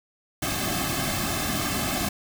pink noise with comb filter, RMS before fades -27 dBFS, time 0.42-2.09 s, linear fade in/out 5 ms, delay 2.1 ms, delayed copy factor -0.95, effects none

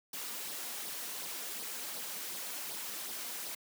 white noise with flanger, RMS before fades -41 dBFS, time 0.13-3.55 s, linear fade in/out 5 ms, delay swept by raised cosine 0.2 to 4.3 ms, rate 2.7 Hz, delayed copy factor +0.5, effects high-pass 200 Hz 12 dB/octave

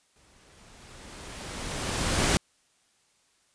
pink noise with exponential growth, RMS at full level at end -22 dBFS, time 0.16-2.37 s, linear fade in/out 0 ms, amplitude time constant 480 ms, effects white hiss -67 dBFS RMS until 3.54 s + resampled to 22050 Hz

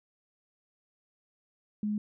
sine tone, 209.8 Hz, G#3, 18 cents sharp, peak -28 dBFS, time 1.83-1.98 s, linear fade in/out 2 ms, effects none

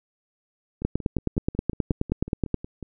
two click trains, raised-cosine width 3 ms, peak -9 / -22 dBFS, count 17 / 12, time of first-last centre 0.85-2.543 / 0.82-2.827 s, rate 9.45 / 5.48 Hz, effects none

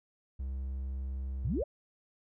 triangle tone, 66.2 Hz, C2, 21 cents sharp, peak -32 dBFS, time 0.39-1.63 s, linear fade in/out 10 ms
sine exponential sweep, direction up, 88.6 to 659.3 Hz, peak -30 dBFS, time 1.44-1.64 s, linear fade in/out 10 ms
effects none

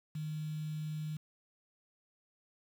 sine tone with quantisation, 154 Hz, D#3, 17 cents flat, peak -36 dBFS, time 0.15-1.17 s, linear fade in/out 5 ms, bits 9, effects none

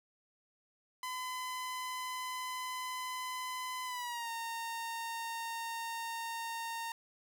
sawtooth tone with pitch glide, 1014 to 919.2 Hz, B5 to A#5, +45 to -25 cents, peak -34 dBFS, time 1.03-6.92 s, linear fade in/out 2 ms, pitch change -170 cents, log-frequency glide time 3.85-4.3 s, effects none

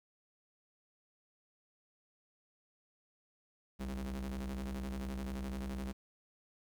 45% pulse ring-modulated tone, 67.4 Hz, C#2, 48 cents flat, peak -35 dBFS, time 3.79-5.93 s, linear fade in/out 20 ms, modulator 129 Hz, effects 11-bit

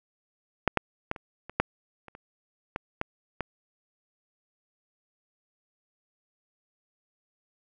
clicks, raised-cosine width 0.5 ms, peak -6 / -7 / -13 / -26 / -25 / -6 / -30 / -29 / -15 / -13 / -15 dBFS, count 11, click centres 0.677 / 0.773 / 1.114 / 1.162 / 1.496 / 1.6 / 2.083 / 2.151 / 2.761 / 3.014 / 3.407 s, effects none

